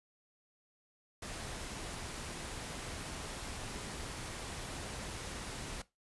pink noise, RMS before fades -43 dBFS, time 1.22-5.82 s, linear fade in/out 5 ms, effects noise-tail reverb RT60 0.2 s tail -18 dB re dry + resampled to 24000 Hz

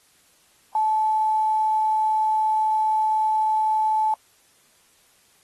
sine tone with quantisation, 868 Hz, A5, 24 cents flat, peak -18 dBFS, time 0.75-4.14 s, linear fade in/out 2 ms, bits 8, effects white hiss -59 dBFS RMS until 5.43 s + AAC 32 kbps

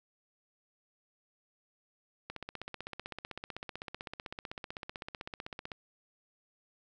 click train, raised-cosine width 0.3 ms, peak -24 dBFS, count 55, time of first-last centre 2.3-5.718 s, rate 15.8 Hz, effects none

